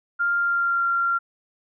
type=tone with pitch glide; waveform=sine; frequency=1398 to 1380.3 Hz; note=F6 to F6; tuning=+1 to -21 cents; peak=-19 dBFS; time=0.19-1.19 s; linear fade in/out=20 ms; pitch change=-22 cents; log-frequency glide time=0.36-0.84 s; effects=none